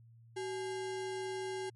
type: tone with sample-and-hold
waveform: sine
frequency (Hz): 378.3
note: F#4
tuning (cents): +38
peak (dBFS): -36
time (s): 0.36-1.7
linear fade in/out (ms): 10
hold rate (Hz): 1225
effects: added 115 Hz sine -56 dBFS peak until 1.75 s + MP3 48 kbps